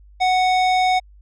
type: tone with low-pass filter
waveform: square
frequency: 740 Hz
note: F#5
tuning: in tune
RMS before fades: -17 dBFS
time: 0.2-1 s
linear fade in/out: 20 ms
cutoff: 4500 Hz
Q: 0.96
effects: added 50 Hz sine -44 dBFS peak until 1.21 s